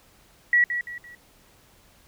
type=tone with echo; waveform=sine; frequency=1932 Hz; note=B6; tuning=39 cents flat; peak=-15 dBFS; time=0.53-0.64 s; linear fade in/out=2 ms; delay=170 ms; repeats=3; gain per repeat=-9 dB; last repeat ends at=1.15 s; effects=pink hiss -57 dBFS RMS until 2.07 s